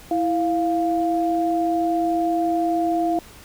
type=tone pair together; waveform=sine; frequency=329.6 / 698.4 Hz; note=E4 / F5; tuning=0 / 0 cents; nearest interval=octave + minor second; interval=1300 cents; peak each=-21 dBFS; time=0.11-3.19 s; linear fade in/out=2 ms; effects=pink hiss -45 dBFS RMS until 3.44 s